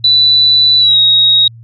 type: tone with pitch glide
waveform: sine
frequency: 3975 to 3782 Hz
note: B7 to A#7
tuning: +10 to +24 cents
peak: -5 dBFS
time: 0.04-1.48 s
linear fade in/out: 5 ms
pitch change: -86 cents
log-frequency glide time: 0.79-0.98 s
effects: added 115 Hz sine -32 dBFS peak until 1.63 s

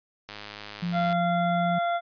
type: click train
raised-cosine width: 0.2 ms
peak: -21 dBFS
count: 88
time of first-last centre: 0.29-1.127 s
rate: 104 Hz
type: tone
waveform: sine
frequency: 174.61 Hz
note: F3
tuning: in tune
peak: -26 dBFS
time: 0.82-1.79 s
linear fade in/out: 10 ms
type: harmonic tone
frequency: 690 Hz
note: F5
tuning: 21 cents flat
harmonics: 1 / 2 / 3 / 5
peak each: -24 / -31 / -39 / -42 dBFS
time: 0.92-2.01 s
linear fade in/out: 50 ms
effects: resampled to 11025 Hz

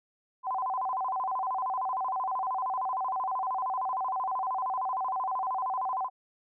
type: tone with vibrato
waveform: sine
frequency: 880 Hz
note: A5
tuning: in tune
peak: -28 dBFS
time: 0.43-6.1 s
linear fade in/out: 50 ms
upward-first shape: square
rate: 13 Hz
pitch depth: 250 cents each way
effects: none

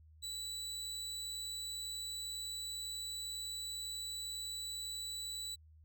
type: tone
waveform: 30% pulse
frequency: 3951 Hz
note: B7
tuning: in tune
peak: -38 dBFS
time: 0.22-5.56 s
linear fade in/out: 20 ms
effects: added 78 Hz sine -58 dBFS peak until 5.84 s

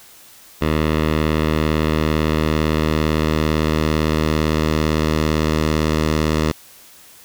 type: tone with low-pass filter sweep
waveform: 10% pulse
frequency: 77.78 Hz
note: D#2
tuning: in tune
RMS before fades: -18 dBFS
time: 0.61-6.52 s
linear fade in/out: 10 ms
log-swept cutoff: 3300 to 6100 Hz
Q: 1
effects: white hiss -45 dBFS RMS until 7.24 s

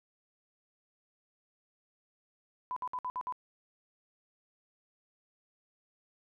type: tone bursts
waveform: sine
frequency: 1001 Hz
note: B5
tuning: 23 cents sharp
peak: -33 dBFS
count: 6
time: 2.71-3.324 s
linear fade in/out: 0 ms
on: 54 ms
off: 58 ms
effects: none

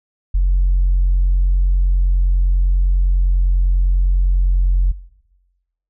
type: tone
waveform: sine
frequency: 44.96 Hz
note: F#1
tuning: 49 cents flat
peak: -10 dBFS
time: 0.34-4.92 s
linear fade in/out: 10 ms
effects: noise-tail reverb RT60 1.0 s tail -19 dB re dry + tanh soft clip ceiling -8 dBFS

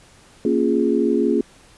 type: chord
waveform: sine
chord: Bb minor seventh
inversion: none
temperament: equal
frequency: 233.1 / 277.2 / 349.2 / 415.3 Hz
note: Bb3 / Db4 / F4 / Ab4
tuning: 0 / 0 / 0 / 0 cents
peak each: -21 dBFS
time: 0.45-1.41 s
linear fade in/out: 2 ms
effects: pink hiss -50 dBFS RMS until 1.77 s + resampled to 24000 Hz

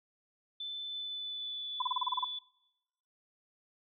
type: tone with pitch glide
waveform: sine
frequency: 3520 to 3464 Hz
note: A7 to A7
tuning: 0 to -28 cents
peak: -37 dBFS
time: 0.6-2.39 s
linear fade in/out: 5 ms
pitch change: -28 cents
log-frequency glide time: 0.85-1.69 s
type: tone bursts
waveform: sine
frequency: 1005 Hz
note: B5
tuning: 30 cents sharp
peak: -28 dBFS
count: 9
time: 1.8-2.245 s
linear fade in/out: 5 ms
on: 21 ms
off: 32 ms
effects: noise-tail reverb RT60 1.0 s tail -24 dB re dry

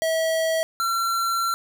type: tone pair in turn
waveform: square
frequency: 647 / 1359.5 Hz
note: E5 / F6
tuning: -32 / -47 cents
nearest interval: octave + minor second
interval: 1285 cents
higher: second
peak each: -21 / -22 dBFS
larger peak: first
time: 0.02-0.63 / 0.8-1.54 s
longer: second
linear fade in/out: 0 ms
effects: none

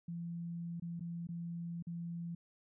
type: tone with dropouts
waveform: sine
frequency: 170 Hz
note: F3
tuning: 46 cents flat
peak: -39 dBFS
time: 0.08-2.35 s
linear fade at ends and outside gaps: 5 ms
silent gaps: 0.799-0.821 / 0.996-1.006 / 1.271-1.288 / 1.825-1.869 s
effects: none

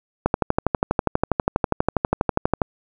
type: click train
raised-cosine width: 1 ms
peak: -3 dBFS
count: 30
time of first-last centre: 0.26-2.618 s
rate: 12.3 Hz
effects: none

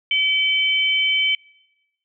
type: tone pair together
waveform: sine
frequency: 2300 / 3070 Hz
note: D7 / G7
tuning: -37 / -37 cents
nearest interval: perfect fourth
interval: 500 cents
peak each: -19 / -19 dBFS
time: 0.11-1.35 s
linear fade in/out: 2 ms
effects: noise-tail reverb RT60 1.0 s tail -25 dB re dry

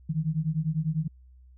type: beating tone pair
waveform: sine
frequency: 152.5 / 162.5 Hz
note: D#3 / E3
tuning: -34 / -24 cents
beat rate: 10 Hz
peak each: -28 / -28 dBFS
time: 0.09-1.08 s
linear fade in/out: 10 ms
effects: added 63 Hz sine -50 dBFS peak until 1.57 s

